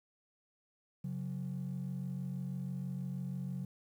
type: ring-modulated tone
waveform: triangle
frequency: 160 Hz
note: D#3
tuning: 49 cents sharp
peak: -30 dBFS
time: 1.04-3.65 s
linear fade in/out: 5 ms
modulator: 23.1 Hz
effects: tanh soft clip ceiling -32 dBFS + 11-bit